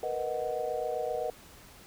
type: chord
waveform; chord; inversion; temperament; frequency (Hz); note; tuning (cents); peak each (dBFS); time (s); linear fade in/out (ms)
sine; B major seventh; third; equal; 466.2 / 493.9 / 622.3 / 740; A#4 / B4 / D#5 / F#5; 0 / 0 / 0 / 0; -36 / -35 / -35 / -36; 0.03-1.3; 2
effects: pink hiss -53 dBFS RMS until 1.86 s